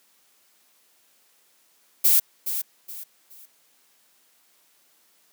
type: noise with echo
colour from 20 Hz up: violet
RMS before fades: -17 dBFS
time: 2.04-2.2 s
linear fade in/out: 10 ms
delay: 420 ms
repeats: 3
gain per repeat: -10 dB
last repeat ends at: 3.46 s
effects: white hiss -62 dBFS RMS until 5.32 s + high-pass 200 Hz 12 dB/octave